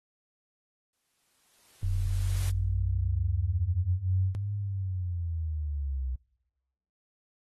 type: noise with exponential growth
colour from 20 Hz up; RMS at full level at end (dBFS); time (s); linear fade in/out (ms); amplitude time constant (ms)
white; -40; 0.93-2.5; 2; 340
type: linear two-way sweep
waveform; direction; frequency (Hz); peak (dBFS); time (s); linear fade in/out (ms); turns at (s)
sine; up then down; 33.28 to 102.8 to 62.2; -29; 1.83-6.16; 10; 4.53
type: tone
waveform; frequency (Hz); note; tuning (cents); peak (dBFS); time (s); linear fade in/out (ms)
sine; 93.7; F#2; +22; -27; 1.83-4.35; 0
effects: noise-tail reverb RT60 1.0 s tail -25 dB re dry + AAC 32 kbps